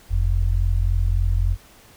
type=tone pair together; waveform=sine; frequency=43.5 / 87 Hz; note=F1 / F2; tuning=-6 / -6 cents; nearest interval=octave; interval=1200 cents; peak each=-18 / -21 dBFS; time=0.09-1.57 s; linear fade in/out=50 ms; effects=pink hiss -50 dBFS RMS until 1.96 s